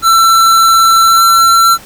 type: tone with pitch glide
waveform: square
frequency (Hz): 1341 to 1351.1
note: E6 to E6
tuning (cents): +29 to +42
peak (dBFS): -5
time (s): 0.02-1.78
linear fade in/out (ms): 50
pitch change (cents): +13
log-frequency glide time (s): 1.04-1.27
effects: pink hiss -35 dBFS RMS until 1.85 s